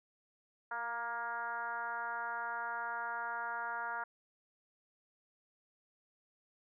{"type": "tone with frequency modulation", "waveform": "sine", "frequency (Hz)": 1174.7, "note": "D6", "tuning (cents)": 0, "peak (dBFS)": -36, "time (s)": [0.71, 4.04], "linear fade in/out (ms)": 5, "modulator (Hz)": 237, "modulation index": 1.9, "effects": []}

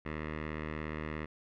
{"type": "tone with low-pass filter", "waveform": "10% pulse", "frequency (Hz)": 77.1, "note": "D#2", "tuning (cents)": -15, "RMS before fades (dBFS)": -39, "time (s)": [0.05, 1.26], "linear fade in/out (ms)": 10, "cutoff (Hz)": 2100, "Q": 2.5, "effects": []}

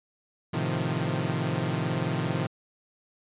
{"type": "chord", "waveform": "sawtooth", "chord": "F dominant seventh", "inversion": "first", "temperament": "equal with one note detuned", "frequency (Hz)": [110, 130.81, 155.56, 173.61], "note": ["A2", "C3", "Eb3", "F3"], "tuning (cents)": [0, 0, 0, -10], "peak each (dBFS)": [-30, -27, -27, -28], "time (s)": [0.53, 2.47], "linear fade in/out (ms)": 10, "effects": ["resampled to 8000 Hz"]}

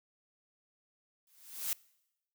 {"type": "noise with exponential growth", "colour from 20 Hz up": "blue", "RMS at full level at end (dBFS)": -31, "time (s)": [1.27, 1.73], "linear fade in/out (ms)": 2, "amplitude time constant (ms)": 100, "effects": ["noise-tail reverb RT60 0.9 s tail -24 dB re dry"]}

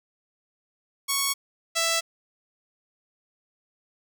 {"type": "tone pair in turn", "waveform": "5% pulse", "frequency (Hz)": [1108.7, 662.1], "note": ["C#6", "E5"], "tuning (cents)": [0, 7], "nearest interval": "major sixth", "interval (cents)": 893, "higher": "first", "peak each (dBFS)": -11, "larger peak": "neither", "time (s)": [[1.08, 1.34], [1.75, 2.01]], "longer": "neither", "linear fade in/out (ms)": 20, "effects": []}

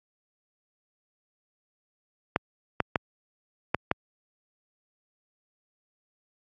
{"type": "clicks", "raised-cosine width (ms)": 0.5, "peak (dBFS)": -7, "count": 5, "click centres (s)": [2.361, 2.803, 2.958, 3.746, 3.914], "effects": ["high-pass 80 Hz 12 dB/octave", "AAC 64 kbps"]}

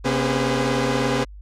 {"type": "tone cluster", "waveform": "sawtooth", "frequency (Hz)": [129.6, 239, 276.1, 407.5, 507], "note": ["C3", "A#3", "C#4", "G#4", "B4"], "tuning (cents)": [-16, 43, -7, -33, 45], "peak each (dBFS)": -22, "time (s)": [0.04, 1.25], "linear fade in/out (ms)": 20, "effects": ["added 50 Hz sine -37 dBFS peak until 1.41 s", "low-pass 7000 Hz 12 dB/octave"]}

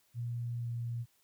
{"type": "tone with pitch glide", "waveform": "sine", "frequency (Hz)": [119.1, 118.14], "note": ["A#2", "A#2"], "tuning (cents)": [38, 24], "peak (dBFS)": -34, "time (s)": [0.14, 1.06], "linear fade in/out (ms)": 50, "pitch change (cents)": -14, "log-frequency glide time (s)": [0.58, 0.68], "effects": ["white hiss -71 dBFS RMS until 1.23 s"]}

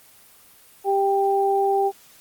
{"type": "tone pair together", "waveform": "sine", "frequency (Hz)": [394, 788], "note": ["G4", "G5"], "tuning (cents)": [9, 9], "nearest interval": "octave", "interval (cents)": 1200, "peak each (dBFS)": [-20, -20], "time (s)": [0.84, 1.92], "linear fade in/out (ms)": 50, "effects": ["white hiss -51 dBFS RMS until 2.2 s", "Opus 24 kbps"]}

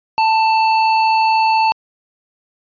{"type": "tone", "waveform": "square", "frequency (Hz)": 886, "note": "A5", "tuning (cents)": 12, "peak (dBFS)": -12, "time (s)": [0.18, 1.72], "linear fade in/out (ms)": 0, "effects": ["resampled to 11025 Hz"]}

